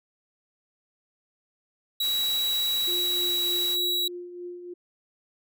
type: tone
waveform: 45% pulse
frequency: 3889 Hz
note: B7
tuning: 27 cents flat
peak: -24 dBFS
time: 2-4.08 s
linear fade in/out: 5 ms
type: noise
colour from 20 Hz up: white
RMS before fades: -39 dBFS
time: 2-3.78 s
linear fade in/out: 50 ms
type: tone with tremolo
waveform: sine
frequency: 353.6 Hz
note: F4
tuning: 22 cents sharp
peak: -33 dBFS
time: 2.87-4.74 s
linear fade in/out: 10 ms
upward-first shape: triangle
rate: 3.3 Hz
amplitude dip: 55%
effects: none